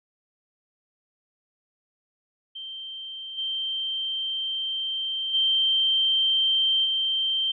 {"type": "tone with level steps", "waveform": "sine", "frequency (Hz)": 3136, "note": "G7", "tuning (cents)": 0, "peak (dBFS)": [-34, -26, -19, -22], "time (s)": [2.55, 7.52], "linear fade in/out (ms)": 10, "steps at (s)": [3.37, 5.33, 6.84], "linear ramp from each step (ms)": 20, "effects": []}